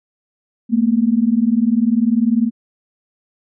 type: tone pair together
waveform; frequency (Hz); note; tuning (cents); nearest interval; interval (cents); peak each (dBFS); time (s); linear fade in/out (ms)
sine; 220 / 240.1; A3 / B3; 0 / -49; major second; 151; -15; 0.69-2.51; 50
effects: none